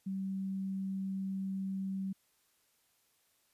sine tone, 192.3 Hz, G3, 33 cents flat, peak -34 dBFS, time 0.06-2.13 s, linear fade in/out 10 ms, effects white hiss -73 dBFS RMS until 3.53 s + resampled to 32000 Hz

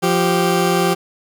20% pulse tone pair together, 174.61 / 390.2 Hz, F3 / G4, 0 / -8 cents, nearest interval octave + major second, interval 1392 cents, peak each -12 dBFS, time 0.02-0.95 s, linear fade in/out 20 ms, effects none

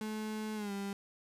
35% pulse tone with pitch glide, 215.7 to 198.94 Hz, A3 to G3, -34 to +26 cents, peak -35 dBFS, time 0.01-0.93 s, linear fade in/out 2 ms, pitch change -140 cents, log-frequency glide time 0.55-0.72 s, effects resampled to 32000 Hz + 11-bit

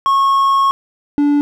triangle tone pair in turn, 1094 / 289.8 Hz, C#6 / D4, -23 / -23 cents, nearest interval octave + major seventh, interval 2300 cents, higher first, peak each -8 dBFS, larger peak neither, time 0.06-0.71 / 1.18-1.41 s, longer first, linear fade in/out 0 ms, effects none

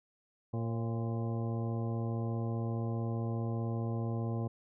harmonic tone with a mistuned harmonic, 115.2 Hz, A#2, 20 cents flat, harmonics 1 / 2 / 3 / 4 / 5 / 6 / 7 / 9, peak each -33 / -39 / -43 / -45 / -47 / -49 / -50 / -52 dBFS, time 0.53-4.48 s, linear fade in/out 10 ms, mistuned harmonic 5, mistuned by -52 cents, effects none

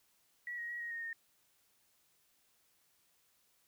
sine tone with pitch steps, 1934 / 1884 / 1911 / 1882 / 1852 / 1838 Hz, B6 / A#6 / A#6 / A#6 / A#6 / A#6, -37 / +18 / +43 / +16 / -12 / -25 cents, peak -39 dBFS, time 0.47-1.13 s, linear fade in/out 2 ms, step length 110 ms, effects white hiss -73 dBFS RMS until 3.67 s

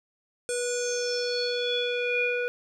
square tone with low-pass filter sweep, 487.5 Hz, B4, 23 cents flat, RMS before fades -28 dBFS, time 0.49-2.48 s, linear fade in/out 0 ms, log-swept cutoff 8700 to 2000 Hz, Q 7.8, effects none

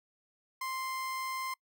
30% pulse tone, 1046.5 Hz, C6, in tune, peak -32 dBFS, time 0.61-1.54 s, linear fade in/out 5 ms, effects noise-tail reverb RT60 0.1 s tail -25 dB re dry

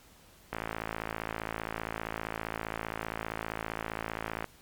click train, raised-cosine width 0.5 ms, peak -18 dBFS, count 217, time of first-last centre 0.53-4.443 s, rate 55.2 Hz, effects pink hiss -58 dBFS RMS until 4.61 s + MP3 96 kbps

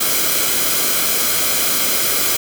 white noise with comb filter, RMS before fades -17 dBFS, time 0-2.37 s, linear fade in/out 10 ms, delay 1.1 ms, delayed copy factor -0.55, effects none

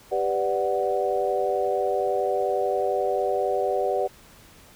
sine chord, G major seventh, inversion none, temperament equal with one note detuned, 392 / 496.2 / 587.3 / 740 Hz, G4 / B4 / D5 / F#5, 0 / +8 / 0 / 0 cents, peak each -27 dBFS, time 0.11-4.08 s, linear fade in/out 20 ms, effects pink hiss -51 dBFS RMS until 4.75 s

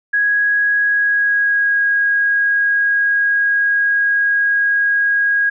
sine tone with pitch glide, 1659 to 1641.8 Hz, G#6 to G#6, -2 to -20 cents, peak -12 dBFS, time 0.13-5.5 s, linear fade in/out 10 ms, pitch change -18 cents, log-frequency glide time 0.81-1.83 s, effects none

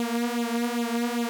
sawtooth tone with flanger, 236.4 Hz, A#3, 24 cents sharp, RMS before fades -27 dBFS, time 0-1.29 s, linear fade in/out 0 ms, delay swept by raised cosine 0.27 to 4.77 ms, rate 2.5 Hz, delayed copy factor +0.75, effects none

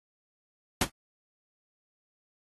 pink noise with exponential decay, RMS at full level -19 dBFS, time 0.81-0.9 s, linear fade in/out 5 ms, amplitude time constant 19 ms, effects AAC 32 kbps

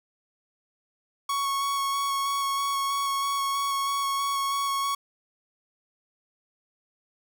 45% pulse tone with vibrato, 1108.7 Hz, C#6, in tune, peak -25 dBFS, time 1.29-4.95 s, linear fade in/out 5 ms, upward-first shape square, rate 3.1 Hz, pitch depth 10 cents each way, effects none

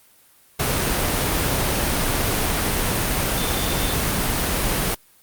sine tone in noise, 3558 Hz, A7, 19 cents sharp, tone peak -30 dBFS, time 3.37-3.96 s, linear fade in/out 10 ms, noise pink, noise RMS -21 dBFS, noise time 0.59-4.95 s, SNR -12 dB, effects white hiss -54 dBFS RMS until 5.22 s + Opus 32 kbps

